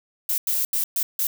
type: noise bursts at uneven times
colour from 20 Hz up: violet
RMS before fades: -23 dBFS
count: 5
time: 0.29-0.38 / 0.47-0.65 / 0.73-0.84 / 0.96-1.03 / 1.19-1.27 s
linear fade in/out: 2 ms
effects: none